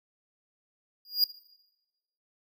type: tone with exponential growth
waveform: square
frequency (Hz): 4845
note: D#8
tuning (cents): -47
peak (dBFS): -17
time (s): 1.05-1.24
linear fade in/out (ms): 2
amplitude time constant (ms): 40
effects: noise-tail reverb RT60 1.0 s tail -19 dB re dry